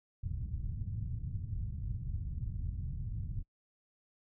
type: low-pass noise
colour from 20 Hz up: white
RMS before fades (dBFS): -38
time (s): 0.23-3.43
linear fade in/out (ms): 5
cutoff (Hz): 120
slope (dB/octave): 24
effects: noise-tail reverb RT60 0.1 s tail -25 dB re dry